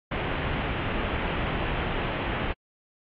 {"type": "low-pass noise", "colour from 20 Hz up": "pink", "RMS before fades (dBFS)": -29, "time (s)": [0.11, 2.53], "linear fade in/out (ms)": 10, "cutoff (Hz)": 3100, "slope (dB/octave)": 48, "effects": ["AAC 32 kbps"]}